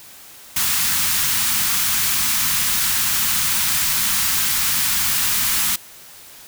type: band-stop noise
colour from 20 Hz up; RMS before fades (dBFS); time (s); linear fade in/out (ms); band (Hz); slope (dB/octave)
white; -19; 0.56-5.76; 5; 240 to 960; 24
effects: white hiss -42 dBFS RMS until 6.47 s